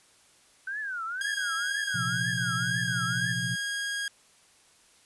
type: tone with vibrato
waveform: sine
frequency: 1512 Hz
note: F#6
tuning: 37 cents sharp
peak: -31 dBFS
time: 0.67-3.33 s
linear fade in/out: 5 ms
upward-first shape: triangle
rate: 2 Hz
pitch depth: 270 cents each way
type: tone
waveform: sawtooth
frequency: 1636 Hz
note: G#6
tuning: 26 cents flat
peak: -26 dBFS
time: 1.21-4.08 s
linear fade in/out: 2 ms
type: chord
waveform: sine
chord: Bb suspended second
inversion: none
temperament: just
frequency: 116.54 / 131.11 / 174.81 Hz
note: Bb2 / C3 / F3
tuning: 0 / +4 / +2 cents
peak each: -35 dBFS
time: 1.94-3.56 s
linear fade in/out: 10 ms
effects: white hiss -60 dBFS RMS until 5.05 s + resampled to 24000 Hz